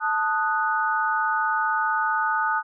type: chord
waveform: sine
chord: D# diminished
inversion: second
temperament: equal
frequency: 880 / 1244.5 / 1480 Hz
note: A5 / D#6 / F#6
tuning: 0 / 0 / 0 cents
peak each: -25 dBFS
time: 0-2.63 s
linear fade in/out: 50 ms
effects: none